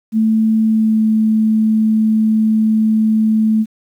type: tone with pitch glide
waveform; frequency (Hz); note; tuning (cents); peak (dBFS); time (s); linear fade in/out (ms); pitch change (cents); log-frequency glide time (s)
sine; 220.3 to 218.5; A3 to A3; +2 to -12; -10; 0.12-3.66; 50; -14; 0.65-1.03
effects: 8-bit